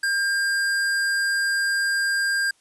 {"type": "tone", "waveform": "square", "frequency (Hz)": 1602, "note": "G6", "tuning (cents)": 37, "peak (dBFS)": -21, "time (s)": [0.03, 2.51], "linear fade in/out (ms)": 5, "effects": ["white hiss -62 dBFS RMS until 2.6 s", "resampled to 24000 Hz"]}